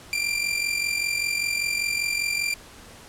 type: tone with amplitude modulation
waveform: sawtooth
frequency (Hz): 2371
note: D7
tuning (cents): +16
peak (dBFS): -17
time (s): 0.13-2.54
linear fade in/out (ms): 0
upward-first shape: sine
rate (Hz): 45.1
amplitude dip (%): 65
effects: pink hiss -46 dBFS RMS until 3.08 s + low-pass 11000 Hz 12 dB/octave